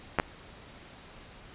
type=clicks; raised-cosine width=0.5 ms; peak=-9 dBFS; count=2; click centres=0.187 / 0.199 s; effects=pink hiss -50 dBFS RMS until 1.54 s + resampled to 8000 Hz